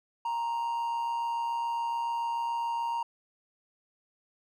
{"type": "tone with amplitude modulation", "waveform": "triangle", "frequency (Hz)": 932.3, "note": "A#5", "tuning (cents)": 0, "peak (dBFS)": -25, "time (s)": [0.25, 3.03], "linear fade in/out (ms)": 5, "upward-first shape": "sine", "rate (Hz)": 127, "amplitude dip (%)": 40, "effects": []}